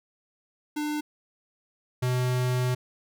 square tone pair in turn, 299.3 / 125.84 Hz, D4 / B2, +33 / +33 cents, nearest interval octave + minor third, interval 1500 cents, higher first, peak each -28 / -24 dBFS, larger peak second, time 0.76-1.01 / 2.02-2.75 s, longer second, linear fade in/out 10 ms, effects none

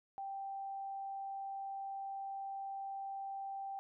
sine tone, 784 Hz, G5, in tune, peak -40 dBFS, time 0.18-3.79 s, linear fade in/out 0 ms, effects none

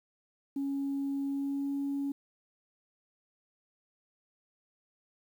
sine tone with pitch glide, 277.2 to 279.6 Hz, C#4 to C#4, 0 to +15 cents, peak -29 dBFS, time 0.56-2.12 s, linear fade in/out 5 ms, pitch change +15 cents, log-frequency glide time 1.27-1.73 s, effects tanh soft clip ceiling -27 dBFS + 10-bit

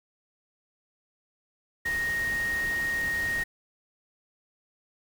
sine tone in noise, 1864.7 Hz, A#6, in tune, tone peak -26 dBFS, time 1.85-3.44 s, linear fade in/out 10 ms, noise pink, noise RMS -39 dBFS, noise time 1.85-3.44 s, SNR +10 dB, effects none

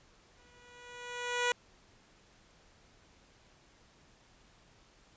10% pulse tone with exponential growth, 487.2 Hz, B4, 24 cents flat, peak -18 dBFS, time 0.37-1.52 s, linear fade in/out 2 ms, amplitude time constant 250 ms, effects pink hiss -63 dBFS RMS until 5.16 s + resampled to 16000 Hz

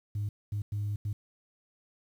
sine tone bursts at uneven times, 103.3 Hz, G#2, 9 cents flat, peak -28 dBFS, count 4, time 0.15-0.29 / 0.52-0.62 / 0.72-0.96 / 1.05-1.13 s, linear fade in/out 5 ms, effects tanh soft clip ceiling -27 dBFS + 10-bit

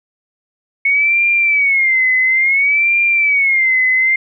sine tone with vibrato, 2201 Hz, C#7, 13 cents flat, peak -10 dBFS, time 0.85-4.16 s, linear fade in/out 5 ms, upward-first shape sine, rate 0.58 Hz, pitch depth 140 cents each way, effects none

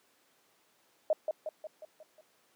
sine tone with echo, 622.3 Hz, D#5, in tune, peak -23 dBFS, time 1.1-1.13 s, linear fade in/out 2 ms, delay 180 ms, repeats 6, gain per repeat -5 dB, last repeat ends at 2.21 s, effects pink hiss -68 dBFS RMS until 2.55 s + high-pass 300 Hz 12 dB/octave

